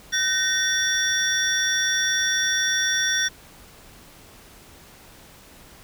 triangle tone cluster, 1520 / 1845 / 3484 / 5640 Hz, F#6 / A#6 / A7 / F8, +46 / -18 / -18 / +16 cents, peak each -24 dBFS, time 0.12-3.29 s, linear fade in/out 20 ms, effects pink hiss -48 dBFS RMS until 5.83 s

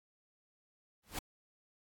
pink noise with exponential growth, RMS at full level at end -35 dBFS, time 1.03-1.19 s, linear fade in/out 5 ms, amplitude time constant 33 ms, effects AAC 64 kbps

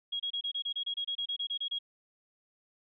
sine tone bursts, 3298 Hz, G#7, 13 cents flat, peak -31 dBFS, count 16, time 0.12-1.789 s, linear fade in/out 10 ms, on 79 ms, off 27 ms, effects none

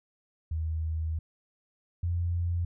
sine tone pair in turn, 79.8 / 86.45 Hz, D#2 / F2, +44 / -17 cents, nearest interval minor second, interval 139 cents, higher second, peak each -28 / -26 dBFS, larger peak second, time 0.51-1.19 / 2.03-2.65 s, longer first, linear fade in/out 5 ms, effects none

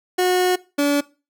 30% pulse tone pair in turn, 364.1 / 287.1 Hz, F#4 / D4, -28 / -39 cents, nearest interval major third, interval 411 cents, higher first, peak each -13 dBFS, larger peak neither, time 0.18-0.56 / 0.78-1.01 s, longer first, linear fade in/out 10 ms, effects noise-tail reverb RT60 0.3 s tail -20 dB re dry

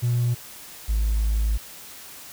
triangle tone pair in turn, 120.6 / 53.72 Hz, B2 / A1, -41 / -41 cents, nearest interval octave + major second, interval 1400 cents, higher first, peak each -16 dBFS, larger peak neither, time 0.02-0.35 / 0.88-1.58 s, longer second, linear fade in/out 20 ms, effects tanh soft clip ceiling -15 dBFS + white hiss -42 dBFS RMS until 2.32 s

